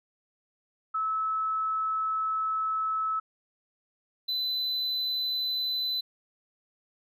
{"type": "tone pair in turn", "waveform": ["sine", "triangle"], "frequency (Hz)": [1300, 4014], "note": ["E6", "B7"], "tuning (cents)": [-24, 27], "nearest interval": "octave + minor sixth", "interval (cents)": 1951, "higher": "second", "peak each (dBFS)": -26, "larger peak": "neither", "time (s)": [[0.94, 3.2], [4.28, 6.01]], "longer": "first", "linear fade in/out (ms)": 10, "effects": []}